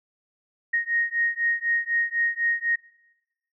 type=beating tone pair; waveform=sine; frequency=1864.7 / 1868.7 Hz; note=A#6 / A#6; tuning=0 / +4 cents; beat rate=4 Hz; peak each=-25 dBFS; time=0.73-2.76 s; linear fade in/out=10 ms; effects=noise-tail reverb RT60 1.0 s tail -22 dB re dry